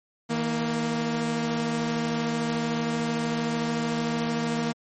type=tone pair together; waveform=sawtooth; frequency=159.85 / 233.1 Hz; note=D#3 / A#3; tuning=+47 / 0 cents; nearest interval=perfect fifth; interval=653 cents; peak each=-27 / -22 dBFS; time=0.29-4.73 s; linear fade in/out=20 ms; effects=MP3 32 kbps